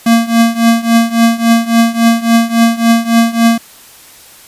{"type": "tone with tremolo", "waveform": "square", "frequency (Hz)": 230.4, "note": "A#3", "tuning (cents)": -20, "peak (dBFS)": -4, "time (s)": [0.06, 3.58], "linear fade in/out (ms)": 5, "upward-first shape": "triangle", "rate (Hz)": 3.6, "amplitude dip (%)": 90, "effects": ["white hiss -38 dBFS RMS until 4.47 s", "resampled to 32000 Hz"]}